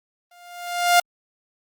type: tone with exponential growth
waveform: sawtooth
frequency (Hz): 703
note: F5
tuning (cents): +11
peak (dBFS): -7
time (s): 0.31-1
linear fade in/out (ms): 5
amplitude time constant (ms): 150
effects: Opus 32 kbps